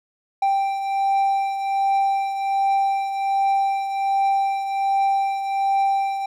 triangle beating tone pair, 785 / 786.3 Hz, G5 / G5, +2 / +5 cents, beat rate 1.3 Hz, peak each -17 / -25 dBFS, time 0.42-6.26 s, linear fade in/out 5 ms, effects none

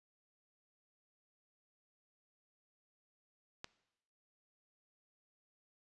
click, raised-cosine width 0.2 ms, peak -26 dBFS, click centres 3.644 s, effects noise-tail reverb RT60 0.9 s tail -19 dB re dry + resampled to 24000 Hz

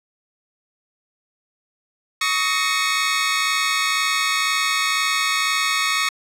20% pulse tone cluster, 1122 / 1268 / 1848 / 2182 Hz, C#6 / D#6 / A#6 / C#7, +21 / +32 / -16 / -28 cents, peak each -19 dBFS, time 2.21-6.09 s, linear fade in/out 5 ms, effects low-pass 11000 Hz 12 dB/octave

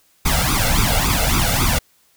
pink noise with flanger, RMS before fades -17 dBFS, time 0.25-1.79 s, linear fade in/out 10 ms, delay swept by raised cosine 0.82 to 1.46 ms, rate 3.6 Hz, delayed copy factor +0.95, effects white hiss -58 dBFS RMS until 2.16 s

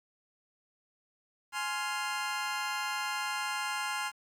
25% pulse chord, F minor, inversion first, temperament just, 838.1 / 1047.7 / 1396.9 Hz, Ab5 / C6 / F6, +16 / +2 / 0 cents, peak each -33 dBFS, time 1.52-4.12 s, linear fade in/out 50 ms, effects low-pass 11000 Hz 12 dB/octave + 10-bit

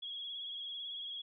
sine tone with vibrato, 3322 Hz, G#7, in tune, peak -40 dBFS, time 0.02-1.22 s, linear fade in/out 10 ms, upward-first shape triangle, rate 18 Hz, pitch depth 53 cents each way, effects none

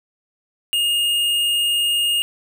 sine tone with tanh clipping, 2842 Hz, F7, 30 cents sharp, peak -18 dBFS, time 0.73-2.22 s, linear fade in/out 0 ms, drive 13 dB, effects none

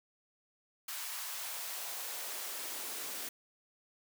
white noise with high-pass filter sweep, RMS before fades -41 dBFS, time 0.88-3.29 s, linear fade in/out 5 ms, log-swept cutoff 1100 to 260 Hz, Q 1.2, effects none

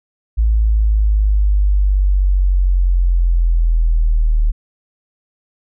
sine linear sweep, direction down, 55 to 38 Hz, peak -10 dBFS, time 0.37-4.52 s, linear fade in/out 20 ms, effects none

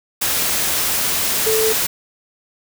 sine tone in noise, 440 Hz, A4, in tune, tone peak -16 dBFS, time 1.46-1.73 s, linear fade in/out 10 ms, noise white, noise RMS -19 dBFS, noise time 0.21-1.87 s, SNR 0 dB, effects none

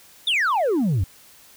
sine exponential sweep, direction down, 3690 to 82.41 Hz, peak -15 dBFS, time 0.27-1.04 s, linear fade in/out 5 ms, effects tanh soft clip ceiling -17 dBFS + white hiss -50 dBFS RMS until 1.56 s

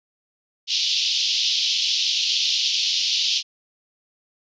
pink band-pass noise, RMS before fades -22 dBFS, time 0.67-3.43 s, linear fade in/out 50 ms, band 2900 to 5600 Hz, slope 48 dB/octave, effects resampled to 16000 Hz

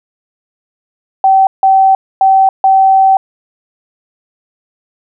sine tone bursts at uneven times, 770 Hz, G5, 31 cents flat, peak -4 dBFS, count 4, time 1.24-1.47 / 1.63-1.95 / 2.21-2.49 / 2.64-3.17 s, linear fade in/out 2 ms, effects none

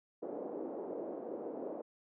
white band-pass noise, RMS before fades -42 dBFS, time 0.22-1.82 s, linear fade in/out 10 ms, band 280 to 560 Hz, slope 24 dB/octave, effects none

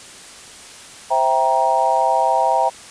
sine chord, C dominant seventh, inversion none, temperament equal with one note detuned, 523.3 / 659.3 / 784 / 939.9 Hz, C5 / E5 / G5 / Bb5, 0 / 0 / 0 / +14 cents, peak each -23 / -20 / -18 / -18 dBFS, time 1.1-2.7 s, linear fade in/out 20 ms, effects white hiss -39 dBFS RMS until 2.9 s + resampled to 22050 Hz

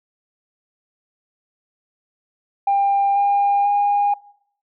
sine tone with pitch steps, 797 / 805.8 / 814.7 Hz, G5 / G5 / G#5, +28 / +48 / -33 cents, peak -13 dBFS, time 2.67-4.14 s, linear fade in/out 5 ms, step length 490 ms, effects noise-tail reverb RT60 0.7 s tail -23 dB re dry + tanh soft clip ceiling -11 dBFS

